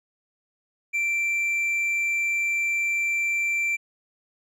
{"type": "tone with hard clipping", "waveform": "sine", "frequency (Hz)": 2349, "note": "D7", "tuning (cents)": 0, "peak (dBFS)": -23, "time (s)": [0.93, 3.77], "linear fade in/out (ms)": 20, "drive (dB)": 3, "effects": []}